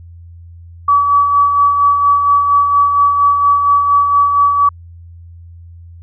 sine tone with tremolo, 1143 Hz, D6, 47 cents flat, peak -6 dBFS, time 0.88-4.69 s, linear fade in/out 5 ms, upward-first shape sine, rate 4.3 Hz, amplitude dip 45%, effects added 85 Hz sine -33 dBFS peak until 6.02 s

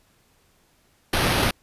pink noise with sample-and-hold, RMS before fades -21 dBFS, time 1.13-1.51 s, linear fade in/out 5 ms, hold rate 7350 Hz, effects pink hiss -62 dBFS RMS until 1.62 s + resampled to 32000 Hz

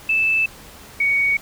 sine tone pair in turn, 2633 / 2238 Hz, E7 / C#7, -3 / +16 cents, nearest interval minor third, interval 281 cents, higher first, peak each -15 dBFS, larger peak neither, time 0.09-0.46 / 1-1.37 s, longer neither, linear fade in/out 5 ms, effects pink hiss -42 dBFS RMS until 1.41 s

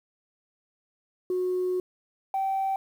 sine tone pair in turn, 365.5 / 774.5 Hz, F#4 / G5, -21 / -21 cents, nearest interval octave + minor second, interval 1300 cents, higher second, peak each -23 dBFS, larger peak neither, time 1.3-1.8 / 2.34-2.76 s, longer first, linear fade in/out 2 ms, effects tanh soft clip ceiling -21 dBFS + 9-bit

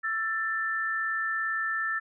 sine tone pair together, 1331 / 1771.5 Hz, E6 / A6, +16 / +11 cents, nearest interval perfect fourth, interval 495 cents, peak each -32 / -28 dBFS, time 0.03-2 s, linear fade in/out 20 ms, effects none

